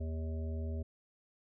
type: harmonic tone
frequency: 79.9 Hz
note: D#2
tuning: 47 cents sharp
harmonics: 1 / 3 / 5 / 7 / 8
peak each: -35 / -45 / -49 / -52 / -53 dBFS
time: 0-0.83 s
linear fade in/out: 10 ms
effects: none